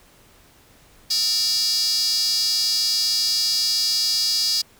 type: tone with high-pass filter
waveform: square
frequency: 257.7 Hz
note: C4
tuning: 26 cents flat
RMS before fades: -21 dBFS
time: 1.1-4.62 s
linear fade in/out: 10 ms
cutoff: 4800 Hz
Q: 9
effects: pink hiss -53 dBFS RMS until 4.79 s